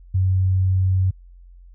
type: tone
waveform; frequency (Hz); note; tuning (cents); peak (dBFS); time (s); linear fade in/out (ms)
sine; 93.7; F#2; +22; -15; 0.14-1.11; 10
effects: added 44 Hz sine -42 dBFS peak until 1.74 s